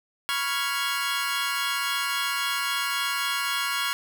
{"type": "chord", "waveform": "20% pulse", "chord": "C# dominant seventh", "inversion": "third", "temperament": "equal", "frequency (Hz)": [987.8, 1108.7, 1396.9, 1661.2], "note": ["B5", "C#6", "E#6", "G#6"], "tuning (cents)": [0, 0, 0, 0], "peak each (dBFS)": [-30, -25, -24, -27], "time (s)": [0.29, 3.93], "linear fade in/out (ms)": 0, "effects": []}